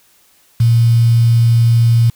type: tone with quantisation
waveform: sine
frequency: 116.54 Hz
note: A#2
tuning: in tune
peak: -7 dBFS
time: 0.6-2.1 s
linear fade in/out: 5 ms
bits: 5
effects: white hiss -52 dBFS RMS until 2.15 s